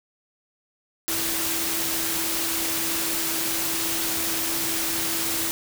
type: tone in noise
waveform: sine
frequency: 329.6 Hz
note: E4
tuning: in tune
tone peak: -34 dBFS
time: 1.08-5.51 s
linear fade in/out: 0 ms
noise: white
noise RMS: -26 dBFS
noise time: 1.08-5.51 s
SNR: -11 dB
effects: none

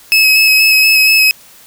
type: tone with vibrato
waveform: 30% pulse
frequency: 2574 Hz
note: E7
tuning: 42 cents flat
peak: -3 dBFS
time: 0.12-1.31 s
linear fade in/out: 0 ms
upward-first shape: square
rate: 4.2 Hz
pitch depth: 14 cents each way
effects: white hiss -41 dBFS RMS until 1.66 s

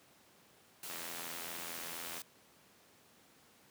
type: noise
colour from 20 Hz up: white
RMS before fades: -45 dBFS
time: 0.83-2.22 s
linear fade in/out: 2 ms
type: click train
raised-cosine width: 0.3 ms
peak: -29 dBFS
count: 109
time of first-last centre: 0.9-2.18 s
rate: 84.4 Hz
effects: pink hiss -64 dBFS RMS until 3.7 s + high-pass 150 Hz 12 dB/octave

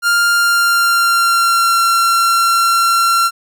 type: tone with pitch glide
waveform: 45% pulse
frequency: 1400 to 1365.7 Hz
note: F6 to F6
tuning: +4 to -39 cents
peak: -10 dBFS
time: 0.02-3.31 s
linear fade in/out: 50 ms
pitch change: -43 cents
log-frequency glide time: 0.31-1.81 s
effects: none

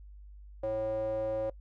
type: tone with band-pass filter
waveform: square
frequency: 109.3 Hz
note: A2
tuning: 11 cents flat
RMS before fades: -32 dBFS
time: 0.63-1.5 s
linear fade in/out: 5 ms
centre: 560 Hz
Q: 7.7
effects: noise-tail reverb RT60 0.1 s tail -23 dB re dry + added 50 Hz sine -47 dBFS peak until 1.6 s

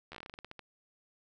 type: slowing click train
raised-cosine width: 0.3 ms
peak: -29 dBFS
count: 14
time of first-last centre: 0.12-0.593 s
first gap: 12 ms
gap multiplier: 1.17
effects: none

